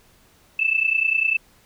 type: tone pair together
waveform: sine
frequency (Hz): 2618 / 2648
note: E7 / E7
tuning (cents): -13 / +7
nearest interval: unison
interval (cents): 20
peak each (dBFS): -21 / -20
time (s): 0.59-1.37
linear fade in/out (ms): 5
effects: pink hiss -56 dBFS RMS until 1.65 s